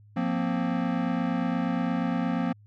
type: chord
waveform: square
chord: F suspended fourth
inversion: none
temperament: equal with one note detuned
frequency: 175.63 / 233.1 / 261.6 Hz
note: F3 / Bb3 / C4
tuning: +10 / 0 / 0 cents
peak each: -30 dBFS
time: 0.16-2.53 s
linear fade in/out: 10 ms
effects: added 104 Hz sine -51 dBFS peak until 2.66 s + low-pass 2000 Hz 12 dB/octave